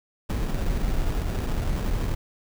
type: noise with sample-and-hold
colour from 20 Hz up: brown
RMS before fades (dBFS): -25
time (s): 0.29-2.15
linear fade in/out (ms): 10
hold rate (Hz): 2100
effects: none